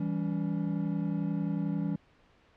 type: chord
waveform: triangle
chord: C# diminished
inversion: first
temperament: equal with one note detuned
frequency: 164.81 / 196 / 283.2 Hz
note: E3 / G3 / C#4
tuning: 0 / 0 / +37 cents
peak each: -30 / -31 / -33 dBFS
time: 0-1.96 s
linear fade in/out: 5 ms
effects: pink hiss -63 dBFS RMS until 2.56 s + low-pass 3000 Hz 12 dB/octave